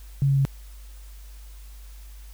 sine tone with pitch steps, 138.59 / 137.63 / 136.68 Hz, C#3 / C#3 / C#3, 0 / -12 / -24 cents, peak -17 dBFS, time 0.22-0.451 s, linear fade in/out 0 ms, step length 77 ms, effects added 50 Hz sine -40 dBFS peak until 2.33 s + white hiss -54 dBFS RMS until 2.33 s

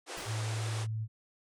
pink band-pass noise, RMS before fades -42 dBFS, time 0.06-0.87 s, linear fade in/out 50 ms, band 310 to 9900 Hz, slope 48 dB/octave
pink noise with exponential decay, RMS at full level -43 dBFS, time 0.17-0.48 s, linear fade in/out 5 ms, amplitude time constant 66 ms
sine tone, 110 Hz, A2, in tune, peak -32 dBFS, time 0.25-1.08 s, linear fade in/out 50 ms
effects none

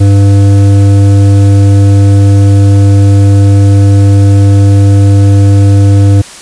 triangle tone with hard clipping, 99.6 Hz, G2, 28 cents sharp, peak -3 dBFS, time 0-6.22 s, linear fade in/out 10 ms, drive 14 dB, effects white hiss -28 dBFS RMS until 6.41 s + resampled to 22050 Hz

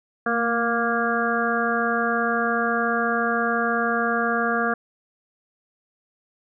harmonic tone with a mistuned harmonic, 234.2 Hz, A#3, 8 cents sharp, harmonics 1 / 2 / 3 / 5 / 6 / 7, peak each -27 / -27 / -27 / -27 / -27 / -27 dBFS, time 0.26-4.74 s, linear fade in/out 5 ms, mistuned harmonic 1, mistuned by -34 cents, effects none

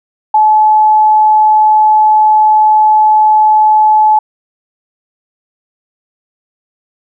sine tone, 859 Hz, A5, 42 cents flat, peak -4 dBFS, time 0.34-4.19 s, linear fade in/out 5 ms, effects none

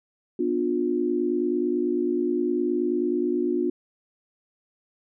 sine chord, B diminished, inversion none, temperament just, 246.9 / 296.3 / 355.6 Hz, B3 / D4 / F4, 0 / +15 / +31 cents, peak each -28 / -27 / -24 dBFS, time 0.39-3.7 s, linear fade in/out 5 ms, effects none

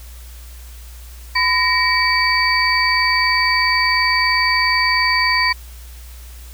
sine tone cluster, 1008 / 1871 / 2295 / 4588 Hz, B5 / A#6 / D7 / D8, +35 / +6 / -40 / -41 cents, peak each -19 dBFS, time 1.35-5.53 s, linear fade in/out 10 ms, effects added 60 Hz sine -34 dBFS peak until 6.53 s + white hiss -44 dBFS RMS until 6.53 s

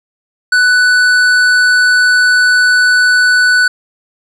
sine tone with hard clipping, 1489 Hz, F#6, 11 cents sharp, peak -8 dBFS, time 0.52-3.68 s, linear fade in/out 5 ms, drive 10 dB, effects none

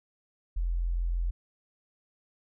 sine tone, 43.03 Hz, F1, 25 cents flat, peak -26 dBFS, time 0.56-1.31 s, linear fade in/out 10 ms, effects none

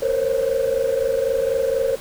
sine tone cluster, 461.3 / 522 / 546 Hz, A#4 / C5 / C#5, -18 / -4 / -26 cents, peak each -21 dBFS, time 0.02-1.96 s, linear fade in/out 5 ms, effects tanh soft clip ceiling -12 dBFS + pink hiss -38 dBFS RMS until 2 s

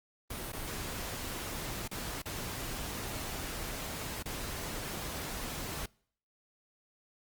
pink noise with dropouts, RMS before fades -39 dBFS, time 0.3-5.86 s, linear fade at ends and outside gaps 5 ms, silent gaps 0.521-0.53 / 1.879-1.913 / 2.22-2.255 / 4.227-4.256 s, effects noise-tail reverb RT60 0.6 s tail -26 dB re dry + Opus 32 kbps

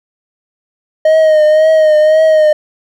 triangle tone with vibrato, 622.3 Hz, D#5, in tune, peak -3 dBFS, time 1.05-2.53 s, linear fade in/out 5 ms, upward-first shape triangle, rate 1.9 Hz, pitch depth 45 cents each way, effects none

